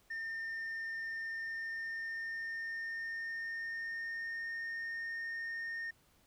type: tone with pitch glide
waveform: sine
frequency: 1811 to 1833.1 Hz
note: A6 to A#6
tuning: +49 to -30 cents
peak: -35 dBFS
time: 0.1-5.91 s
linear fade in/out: 10 ms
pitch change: +21 cents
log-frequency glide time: 1.25-4.48 s
effects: tanh soft clip ceiling -37 dBFS + pink hiss -69 dBFS RMS until 6.26 s